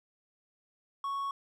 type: tone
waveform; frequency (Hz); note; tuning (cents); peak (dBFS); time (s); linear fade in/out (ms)
triangle; 1108.7; C#6; 0; -30; 1.04-1.31; 2
effects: none